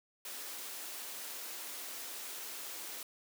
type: high-pass noise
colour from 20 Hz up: white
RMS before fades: -44 dBFS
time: 0.25-3.03 s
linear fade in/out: 2 ms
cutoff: 260 Hz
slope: 24 dB/octave
effects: none